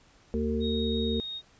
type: harmonic tone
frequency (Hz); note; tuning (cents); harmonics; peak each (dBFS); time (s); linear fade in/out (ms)
75.8; D#2; -45; 1 / 3 / 5 / 6; -32 / -29 / -35 / -32; 0.34-1.2; 0
type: tone with pitch glide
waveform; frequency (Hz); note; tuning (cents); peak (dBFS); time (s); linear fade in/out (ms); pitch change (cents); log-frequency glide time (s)
sine; 3751 to 3725; A#7 to A#7; +10 to -2; -34; 0.6-1.42; 50; -12; 1.01-1.22
effects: pink hiss -60 dBFS RMS until 1.59 s + resampled to 16000 Hz